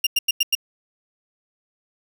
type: tone bursts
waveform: 30% pulse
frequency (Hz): 2800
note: F7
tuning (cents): +4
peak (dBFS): -13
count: 5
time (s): 0.04-0.552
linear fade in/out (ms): 5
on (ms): 28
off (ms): 93
effects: none